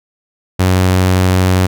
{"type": "tone", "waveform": "sawtooth", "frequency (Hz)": 92.5, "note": "F#2", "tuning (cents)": 0, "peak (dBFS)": -5, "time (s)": [0.59, 1.67], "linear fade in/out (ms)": 10, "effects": []}